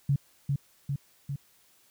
sine tone with echo, 140 Hz, C#3, 18 cents sharp, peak -21 dBFS, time 0.09-0.16 s, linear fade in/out 5 ms, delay 400 ms, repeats 3, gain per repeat -3 dB, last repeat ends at 1.36 s, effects white hiss -63 dBFS RMS until 1.9 s

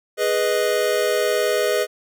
square chord, G# minor, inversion none, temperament equal, 415.3 / 493.9 / 622.3 Hz, G#4 / B4 / D#5, 0 / 0 / 0 cents, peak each -23 dBFS, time 0.17-1.87 s, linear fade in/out 50 ms, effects none

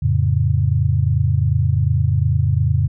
sine chord, F augmented, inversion none, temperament equal, 87.31 / 110 / 138.59 Hz, F2 / A2 / C#3, 0 / 0 / 0 cents, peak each -18 dBFS, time 0.02-2.88 s, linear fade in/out 10 ms, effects none

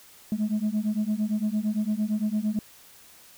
sine beating tone pair, 208.4 / 217.2 Hz, G#3 / A3, +6 / -22 cents, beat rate 8.8 Hz, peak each -25 / -25 dBFS, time 0.32-2.59 s, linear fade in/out 2 ms, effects tanh soft clip ceiling -20 dBFS + white hiss -52 dBFS RMS until 3.37 s

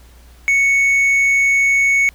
sine tone with hard clipping, 2217 Hz, C#7, in tune, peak -12 dBFS, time 0.48-2.09 s, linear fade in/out 0 ms, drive 3 dB, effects added 60 Hz sine -42 dBFS peak until 2.14 s + pink hiss -50 dBFS RMS until 2.14 s

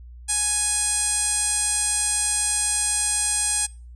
5% pulse tone with low-pass filter, 832 Hz, G#5, 3 cents sharp, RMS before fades -23 dBFS, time 0.28-3.67 s, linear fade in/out 20 ms, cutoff 8700 Hz, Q 9, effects noise-tail reverb RT60 0.4 s tail -26 dB re dry + added 60 Hz sine -39 dBFS peak until 3.95 s

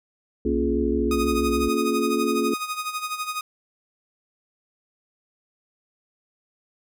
sine tone with vibrato, 63.4 Hz, B1, 46 cents sharp, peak -28 dBFS, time 0.45-1.69 s, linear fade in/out 10 ms, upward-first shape triangle, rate 6.3 Hz, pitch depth 160 cents each way
sine chord, Bb minor seventh, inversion none, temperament equal with one note detuned, 233.1 / 277.2 / 349.2 / 423.5 Hz, Bb3 / Db4 / F4 / Ab4, 0 / 0 / 0 / +34 cents, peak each -26 dBFS, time 0.45-2.54 s, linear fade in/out 5 ms
sawtooth tone with tremolo, 1244.5 Hz, D#6, in tune, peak -21 dBFS, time 1.11-3.41 s, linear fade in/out 2 ms, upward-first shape sine, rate 12 Hz, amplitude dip 70%
effects none

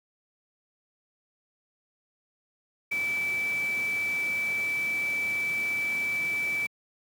sine tone in noise, 2313 Hz, D7, 27 cents flat, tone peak -26 dBFS, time 2.91-6.67 s, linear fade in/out 10 ms, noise pink, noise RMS -42 dBFS, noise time 2.91-6.67 s, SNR +13 dB, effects high-pass 150 Hz 12 dB/octave

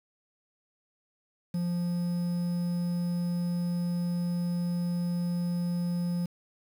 triangle tone with quantisation, 174.61 Hz, F3, in tune, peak -25 dBFS, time 1.54-6.26 s, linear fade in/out 5 ms, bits 8, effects none

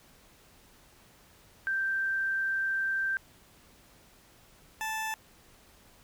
sine / 20% pulse tone pair in turn, 1568 / 877.5 Hz, G6 / A5, 0 / -5 cents, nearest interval minor seventh, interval 1005 cents, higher first, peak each -27 dBFS, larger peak neither, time 1.67-3.17 / 4.81-5.14 s, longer first, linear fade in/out 0 ms, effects pink hiss -59 dBFS RMS until 6.03 s

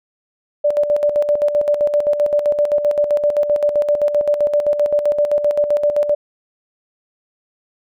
sine tone with tremolo, 587.3 Hz, D5, in tune, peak -11 dBFS, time 0.64-6.15 s, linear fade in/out 10 ms, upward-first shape square, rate 7.7 Hz, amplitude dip 60%, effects none

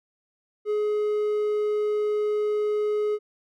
triangle tone, 420.9 Hz, G#4, 23 cents sharp, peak -20 dBFS, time 0.65-3.19 s, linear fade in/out 50 ms, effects none

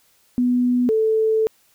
sine tone pair in turn, 246.9 / 439.9 Hz, B3 / A4, 0 / 0 cents, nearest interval minor seventh, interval 1000 cents, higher second, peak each -15 / -15 dBFS, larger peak neither, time 0.38-0.89 / 0.89-1.47 s, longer second, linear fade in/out 0 ms, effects white hiss -59 dBFS RMS until 1.74 s

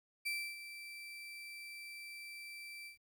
35% pulse tone with ADSR envelope, 2336 Hz, D7, 10 cents flat, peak -33 dBFS, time 0.25-2.98 s, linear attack 16 ms, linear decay 290 ms, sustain -12 dB, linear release 120 ms, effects 12-bit

